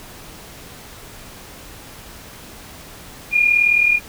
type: tone pair together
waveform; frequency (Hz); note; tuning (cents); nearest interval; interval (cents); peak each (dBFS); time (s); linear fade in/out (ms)
sine; 2420 / 2459; D#7 / D#7; -49 / -21; unison; 28; -13 / -19; 3.31-4; 50
effects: pink hiss -39 dBFS RMS until 4.08 s